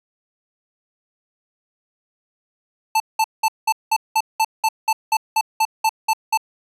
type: tone bursts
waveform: square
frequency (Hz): 881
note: A5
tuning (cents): +2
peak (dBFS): -15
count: 15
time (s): 2.95-6.375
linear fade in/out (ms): 5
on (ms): 51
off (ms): 190
effects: resampled to 32000 Hz